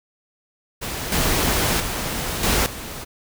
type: noise with level steps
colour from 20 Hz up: pink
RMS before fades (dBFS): -28 / -20 / -26 / -19 / -33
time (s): 0.81-3.05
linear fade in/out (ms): 20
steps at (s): 1.12 / 1.8 / 2.43 / 2.66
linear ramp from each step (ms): 2
effects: none